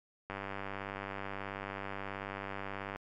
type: click train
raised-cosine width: 0.5 ms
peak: -24 dBFS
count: 263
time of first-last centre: 0.3-2.96 s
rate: 98.5 Hz
effects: MP3 96 kbps